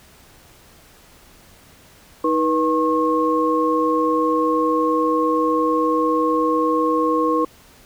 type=tone cluster; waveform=sine; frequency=314.5 / 485.9 / 1082 Hz; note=D#4 / B4 / C#6; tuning=+19 / -28 / -42 cents; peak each=-20 dBFS; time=2.24-7.45 s; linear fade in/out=5 ms; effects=pink hiss -49 dBFS RMS until 7.85 s